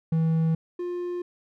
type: tone pair in turn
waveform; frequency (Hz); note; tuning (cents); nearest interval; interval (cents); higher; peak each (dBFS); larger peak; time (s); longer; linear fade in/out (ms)
triangle; 161.9 / 353.5; E3 / F4; -31 / +21; octave + major second; 1352; second; -18 / -26; first; 0.12-0.55 / 0.79-1.22; neither; 5
effects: none